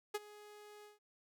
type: tone with ADSR envelope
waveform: sawtooth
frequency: 417.7 Hz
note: G#4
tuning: 10 cents sharp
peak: -30 dBFS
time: 0.14-0.99 s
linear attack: 10 ms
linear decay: 33 ms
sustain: -20 dB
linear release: 150 ms
effects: none